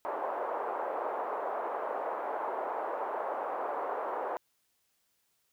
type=band-pass noise; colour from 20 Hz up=white; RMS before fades=-35 dBFS; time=0.05-4.37 s; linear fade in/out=0 ms; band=440 to 1000 Hz; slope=24 dB/octave; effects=white hiss -75 dBFS RMS until 5.52 s